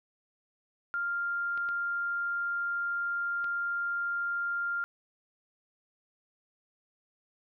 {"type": "tone", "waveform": "sine", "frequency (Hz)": 1396.9, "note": "F6", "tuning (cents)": 0, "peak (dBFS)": -29, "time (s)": [0.94, 4.84], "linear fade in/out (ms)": 0}
{"type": "clicks", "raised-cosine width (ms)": 0.3, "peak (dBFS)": -31, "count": 3, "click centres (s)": [1.576, 1.689, 3.443]}
{"effects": []}